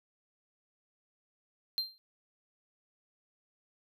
triangle tone with exponential decay, 4162 Hz, C8, 10 cents flat, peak -25 dBFS, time 1.78-1.98 s, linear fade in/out 0 ms, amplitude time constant 43 ms, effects none

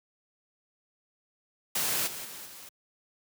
white noise with level steps, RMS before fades -29 / -39 / -43 / -47 dBFS, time 1.75-2.69 s, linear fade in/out 5 ms, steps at 2.06 / 2.24 / 2.45 s, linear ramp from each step 20 ms, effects high-pass 100 Hz 12 dB/octave

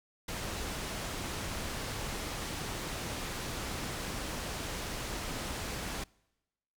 pink low-pass noise, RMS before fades -38 dBFS, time 0.28-6.04 s, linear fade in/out 5 ms, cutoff 9900 Hz, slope 12 dB/octave, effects noise-tail reverb RT60 1.0 s tail -26 dB re dry

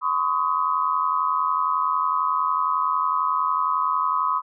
sine tone cluster, 1017 / 1108 / 1261 Hz, C6 / C#6 / D#6, -50 / -1 / +23 cents, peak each -24 dBFS, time 0.01-4.42 s, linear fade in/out 50 ms, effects none

